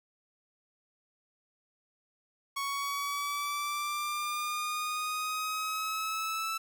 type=linear sweep; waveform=sawtooth; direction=up; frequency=1108.7 to 1321 Hz; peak=-28 dBFS; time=2.56-6.58 s; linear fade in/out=10 ms; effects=10-bit